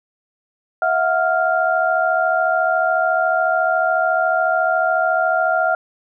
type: tone cluster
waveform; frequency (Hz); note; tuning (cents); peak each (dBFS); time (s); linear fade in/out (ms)
sine; 653 / 727 / 1395; E5 / F#5 / F6; -17 / -31 / -2; -19; 0.82-5.75; 2
effects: none